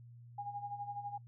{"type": "tone with tremolo", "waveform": "sine", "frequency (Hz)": 815, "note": "G#5", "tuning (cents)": -33, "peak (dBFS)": -37, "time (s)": [0.38, 1.18], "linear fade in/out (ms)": 5, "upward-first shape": "sine", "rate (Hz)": 12, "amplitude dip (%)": 70, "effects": ["noise-tail reverb RT60 0.1 s tail -24 dB re dry", "added 119 Hz sine -52 dBFS peak until 1.27 s"]}